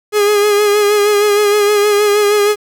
45% pulse tone with vibrato, 413.8 Hz, G#4, 6 cents flat, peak -9 dBFS, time 0.12-2.56 s, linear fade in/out 50 ms, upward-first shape sine, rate 6.4 Hz, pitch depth 34 cents each way, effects 7-bit

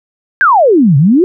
sine exponential two-way sweep, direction down then up, 1661.2 to 130.81 to 387.5 Hz, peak -4 dBFS, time 0.41-1.24 s, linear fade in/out 0 ms, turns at 0.97 s, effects none

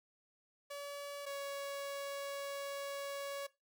sawtooth tone pair in turn, 570 / 560.2 Hz, C#5 / C#5, +48 / +18 cents, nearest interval unison, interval 30 cents, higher first, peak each -39 / -36 dBFS, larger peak second, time 0.7-1.26 / 1.26-3.47 s, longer second, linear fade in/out 10 ms, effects noise-tail reverb RT60 0.2 s tail -17 dB re dry

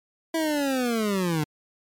25% pulse linear sweep, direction down, 329.6 to 147.2 Hz, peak -19 dBFS, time 0.34-1.44 s, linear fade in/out 5 ms, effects MP3 96 kbps

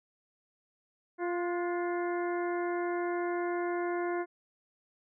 harmonic tone with a mistuned harmonic, 349.2 Hz, F4, in tune, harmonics 1 / 2 / 3 / 4 / 5 / 6, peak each -31 / -37 / -41 / -43 / -45 / -47 dBFS, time 1.18-4.26 s, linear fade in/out 50 ms, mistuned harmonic 4, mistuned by +50 cents, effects none

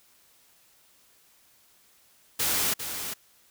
white noise with echo, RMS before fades -26 dBFS, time 2.39-2.74 s, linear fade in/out 10 ms, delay 400 ms, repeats 1, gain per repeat -8 dB, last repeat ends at 3.14 s, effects white hiss -61 dBFS RMS until 3.5 s

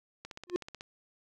click train, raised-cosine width 0.2 ms, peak -26 dBFS, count 10, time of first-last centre 0.25-0.809 s, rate 16.1 Hz
triangle tone with exponential growth, 355.7 Hz, F4, 32 cents sharp, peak -22 dBFS, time 0.47-0.56 s, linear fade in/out 1 ms, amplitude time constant 18 ms
effects none

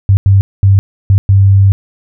sine tone bursts at uneven times, 98 Hz, G2, in tune, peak -3 dBFS, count 5, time 0.09-0.17 / 0.26-0.41 / 0.63-0.79 / 1.1-1.18 / 1.29-1.72 s, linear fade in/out 0 ms, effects none

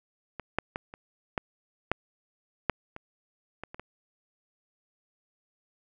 clicks, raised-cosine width 0.5 ms, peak -21 / -10 / -17 / -28 / -13 / -9 / -8 / -25 / -22 / -26 / -25 dBFS, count 11, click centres 0.397 / 0.586 / 0.759 / 0.939 / 1.378 / 1.916 / 2.697 / 2.964 / 3.636 / 3.745 / 3.796 s, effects none

